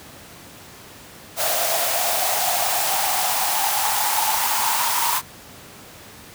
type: noise with high-pass filter sweep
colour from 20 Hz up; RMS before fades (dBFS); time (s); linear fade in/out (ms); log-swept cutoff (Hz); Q
white; -21; 1.36-5.22; 50; 640 to 960; 8.1
effects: pink hiss -42 dBFS RMS until 6.34 s + high-pass 80 Hz 12 dB/octave